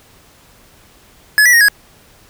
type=tone with pitch steps; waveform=square; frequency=1703 / 1954 / 1864 / 1663 Hz; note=G#6 / B6 / A#6 / G#6; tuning=+43 / -19 / -1 / +2 cents; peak=-7 dBFS; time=1.38-1.684 s; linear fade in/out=0 ms; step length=76 ms; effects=pink hiss -47 dBFS RMS until 2.29 s